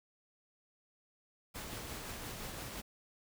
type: noise with tremolo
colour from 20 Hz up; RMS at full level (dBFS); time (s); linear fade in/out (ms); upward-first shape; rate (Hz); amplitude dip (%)
pink; -43; 1.54-2.82; 20; triangle; 5.8; 30
effects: none